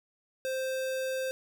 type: tone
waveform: square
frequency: 523.3 Hz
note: C5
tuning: in tune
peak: -31 dBFS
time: 0.45-1.31 s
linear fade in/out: 0 ms
effects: none